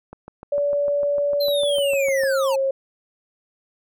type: click train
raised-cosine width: 1 ms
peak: -23 dBFS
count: 15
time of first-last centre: 0.13-2.235 s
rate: 6.65 Hz
type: tone with pitch glide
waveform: sine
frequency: 575 to 539.6 Hz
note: D5 to C#5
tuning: -37 to -47 cents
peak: -18 dBFS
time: 0.52-2.71 s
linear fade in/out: 5 ms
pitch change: -110 cents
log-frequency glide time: 1.69-2.16 s
type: linear sweep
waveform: square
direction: down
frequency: 4180 to 828 Hz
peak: -25 dBFS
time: 1.4-2.56 s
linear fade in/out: 10 ms
effects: none